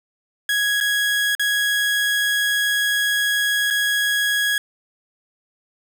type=tone with dropouts; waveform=30% pulse; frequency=1661.2 Hz; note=G#6; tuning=in tune; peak=-15 dBFS; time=0.49-4.58 s; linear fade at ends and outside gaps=2 ms; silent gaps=0.803-0.809 / 1.351-1.395 / 3.703-3.707 s; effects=none